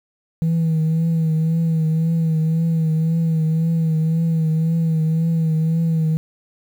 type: tone with vibrato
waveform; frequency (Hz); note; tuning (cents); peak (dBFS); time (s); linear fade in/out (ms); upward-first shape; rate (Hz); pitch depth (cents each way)
sine; 161.7; E3; -33; -13; 0.42-6.17; 0; triangle; 1.9; 50
effects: tanh soft clip ceiling -14 dBFS + 8-bit